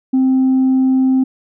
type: tone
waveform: sine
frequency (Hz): 261.6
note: C4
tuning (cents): 0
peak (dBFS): -8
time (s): 0.13-1.24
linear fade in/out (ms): 10
effects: tanh soft clip ceiling -8 dBFS